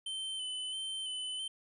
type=tone with vibrato; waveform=square; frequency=3061 Hz; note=G7; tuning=42 cents flat; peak=-37 dBFS; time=0.06-1.48 s; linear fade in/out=5 ms; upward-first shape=square; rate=1.5 Hz; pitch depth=23 cents each way; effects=resampled to 24000 Hz